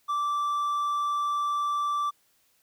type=tone; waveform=triangle; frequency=1168 Hz; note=D6; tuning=10 cents flat; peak=-23 dBFS; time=0.08-2.11 s; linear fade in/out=20 ms; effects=white hiss -67 dBFS RMS until 2.62 s